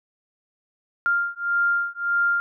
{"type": "beating tone pair", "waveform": "sine", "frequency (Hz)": [1396.9, 1398.6], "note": ["F6", "F6"], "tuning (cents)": [0, 2], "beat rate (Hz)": 1.7, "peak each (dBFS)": -23, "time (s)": [1.06, 2.4], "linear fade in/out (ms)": 0, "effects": []}